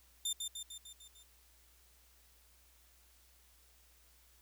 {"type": "tone with echo", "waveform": "20% pulse", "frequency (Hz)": 3588, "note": "A7", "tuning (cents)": 33, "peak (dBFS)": -28, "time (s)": [0.25, 0.33], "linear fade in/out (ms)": 5, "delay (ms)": 150, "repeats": 6, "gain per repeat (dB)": -4, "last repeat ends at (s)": 1.23, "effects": ["added 60 Hz sine -67 dBFS peak until 4.41 s", "white hiss -67 dBFS RMS until 4.41 s"]}